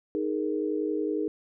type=chord; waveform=sine; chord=D# suspended fourth; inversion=none; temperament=equal; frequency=311.1 / 415.3 / 466.2 Hz; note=D#4 / G#4 / A#4; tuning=0 / 0 / 0 cents; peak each=-29 / -30 / -33 dBFS; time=0.15-1.28 s; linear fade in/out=0 ms; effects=none